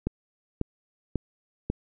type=click train; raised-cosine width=3 ms; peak=-13 dBFS; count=4; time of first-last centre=0.07-1.7 s; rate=1.84 Hz; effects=none